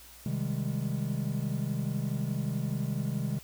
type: chord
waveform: triangle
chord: Ab major seventh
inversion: first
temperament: equal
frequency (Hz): 130.81 / 155.56 / 196 / 207.7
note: C3 / Eb3 / G3 / Ab3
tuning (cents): 0 / 0 / 0 / 0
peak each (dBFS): -31 / -32 / -35 / -34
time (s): 0.26-3.39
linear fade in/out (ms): 2
effects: added 60 Hz sine -56 dBFS peak until 3.43 s + white hiss -52 dBFS RMS until 3.43 s